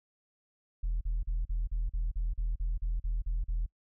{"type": "tone bursts", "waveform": "sine", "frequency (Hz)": 40.72, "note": "E1", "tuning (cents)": -20, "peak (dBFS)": -26, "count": 13, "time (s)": [0.83, 3.662], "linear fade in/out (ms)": 10, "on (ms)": 180, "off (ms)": 41, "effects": ["noise-tail reverb RT60 0.1 s tail -26 dB re dry", "tanh soft clip ceiling -26 dBFS"]}